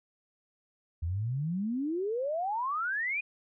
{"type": "exponential sweep", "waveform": "sine", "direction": "up", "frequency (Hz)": [78.6, 2499], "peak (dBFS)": -29, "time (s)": [1.02, 3.21], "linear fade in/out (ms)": 10, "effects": []}